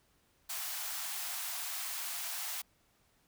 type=high-pass noise; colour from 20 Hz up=white; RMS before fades=-39 dBFS; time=0.49-2.62 s; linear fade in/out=10 ms; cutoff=650 Hz; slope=96 dB/octave; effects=pink hiss -71 dBFS RMS until 3.27 s